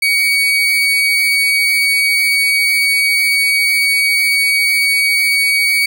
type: tone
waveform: 35% pulse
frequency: 2251 Hz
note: C#7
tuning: 26 cents sharp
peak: -9 dBFS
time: 0.02-5.86 s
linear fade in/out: 5 ms
effects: none